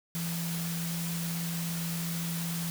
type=tone in noise; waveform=sine; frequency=168.4 Hz; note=E3; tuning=37 cents sharp; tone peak=-32 dBFS; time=0.15-2.7 s; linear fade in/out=0 ms; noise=white; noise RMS=-38 dBFS; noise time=0.15-2.7 s; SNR=+3 dB; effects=none